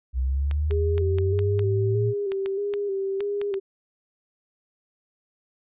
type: linear sweep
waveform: sine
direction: up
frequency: 62.1 to 115 Hz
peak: -21 dBFS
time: 0.13-2.14 s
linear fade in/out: 50 ms
type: clicks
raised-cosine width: 0.2 ms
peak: -18 dBFS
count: 12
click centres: 0.512 / 0.71 / 0.98 / 1.185 / 1.391 / 1.593 / 2.319 / 2.46 / 2.738 / 3.206 / 3.415 / 3.541 s
type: tone with vibrato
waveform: sine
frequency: 397.9 Hz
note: G4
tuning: 26 cents sharp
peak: -24 dBFS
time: 0.7-3.6 s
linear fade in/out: 20 ms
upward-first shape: square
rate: 1.6 Hz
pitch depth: 38 cents each way
effects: resampled to 8000 Hz